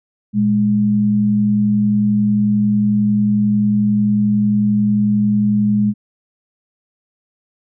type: tone pair together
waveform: sine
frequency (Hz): 116.54 / 207.7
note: A#2 / G#3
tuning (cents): 0 / 0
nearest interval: minor seventh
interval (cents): 1000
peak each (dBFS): -22 / -12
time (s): 0.33-5.94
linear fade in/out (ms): 50
effects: none

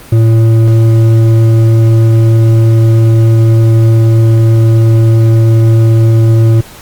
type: tone with hard clipping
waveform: sine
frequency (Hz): 112.9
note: A2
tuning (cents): +45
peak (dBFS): -5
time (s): 0.12-6.61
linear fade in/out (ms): 5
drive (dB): 8
effects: pink hiss -33 dBFS RMS until 6.81 s + Opus 32 kbps

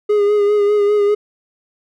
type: tone with vibrato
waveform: triangle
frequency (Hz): 412.7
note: G#4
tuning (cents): -11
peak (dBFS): -9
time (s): 0.09-1.15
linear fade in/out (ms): 10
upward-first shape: sine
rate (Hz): 5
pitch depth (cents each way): 31
effects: none

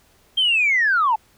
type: linear sweep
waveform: sine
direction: down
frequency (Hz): 3200 to 832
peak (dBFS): -14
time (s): 0.37-1.16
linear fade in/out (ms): 10
effects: tanh soft clip ceiling -10 dBFS + pink hiss -57 dBFS RMS until 1.37 s

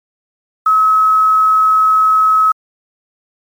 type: tone with quantisation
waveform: sine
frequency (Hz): 1284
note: E6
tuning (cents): -46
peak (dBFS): -7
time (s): 0.66-2.52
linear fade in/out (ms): 5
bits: 6
effects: MP3 96 kbps

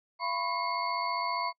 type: tone cluster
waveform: sine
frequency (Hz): 683 / 995 / 1090 / 2152 / 4487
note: F5 / B5 / C#6 / C7 / C#8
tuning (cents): -39 / +13 / -29 / +48 / +20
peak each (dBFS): -38 / -32 / -36 / -38 / -39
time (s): 0.19-1.53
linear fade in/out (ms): 50
effects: noise-tail reverb RT60 0.1 s tail -26 dB re dry

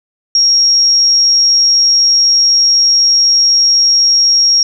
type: tone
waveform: sine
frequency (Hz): 5588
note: F8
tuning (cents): 0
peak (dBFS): -6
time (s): 0.35-4.63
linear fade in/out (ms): 2
effects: none

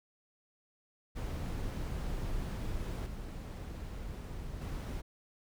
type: noise with level steps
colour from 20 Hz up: brown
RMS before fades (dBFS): -37 / -42 / -38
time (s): 1.15-5.02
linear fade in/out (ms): 20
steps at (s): 3.06 / 4.61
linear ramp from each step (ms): 5
effects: none

